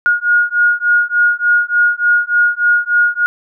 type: beating tone pair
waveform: sine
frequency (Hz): 1434 / 1437.4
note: F6 / F6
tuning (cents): +45 / +49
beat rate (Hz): 3.4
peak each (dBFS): -13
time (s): 0.06-3.26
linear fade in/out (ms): 0
effects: none